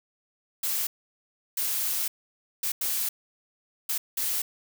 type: noise bursts at uneven times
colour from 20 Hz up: blue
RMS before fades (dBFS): -28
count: 6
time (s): 0.63-0.87 / 1.57-2.08 / 2.63-2.72 / 2.81-3.09 / 3.89-3.98 / 4.17-4.42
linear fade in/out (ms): 5
effects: none